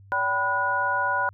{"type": "tone cluster", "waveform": "sine", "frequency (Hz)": [572, 774, 990, 1452], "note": ["D5", "G5", "B5", "F#6"], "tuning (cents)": [-46, -22, 4, -33], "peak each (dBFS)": [-32, -31, -25, -25], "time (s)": [0.12, 1.29], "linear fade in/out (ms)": 0, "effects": ["added 98 Hz sine -47 dBFS peak until 1.33 s"]}